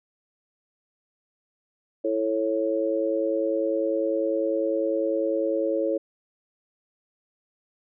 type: chord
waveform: sine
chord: A major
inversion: second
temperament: just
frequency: 330 / 440 / 550 Hz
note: E4 / A4 / C#5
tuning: +2 / 0 / -14 cents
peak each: -27 / -28 / -25 dBFS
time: 2.04-5.98 s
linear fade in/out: 10 ms
effects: none